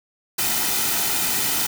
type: noise with comb filter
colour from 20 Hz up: white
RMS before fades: -22 dBFS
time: 0.38-1.67 s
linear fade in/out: 10 ms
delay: 1.8 ms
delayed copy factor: -0.55
effects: none